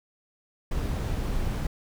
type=noise; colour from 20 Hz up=brown; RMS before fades=-28 dBFS; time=0.71-1.67 s; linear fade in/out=5 ms; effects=none